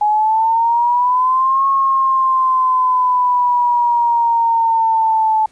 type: exponential two-way sweep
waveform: sine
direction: up then down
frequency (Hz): 834 to 1091 to 868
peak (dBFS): -11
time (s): 0.01-5.46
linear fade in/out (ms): 5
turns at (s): 1.67
effects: pink hiss -53 dBFS RMS until 5.51 s + resampled to 22050 Hz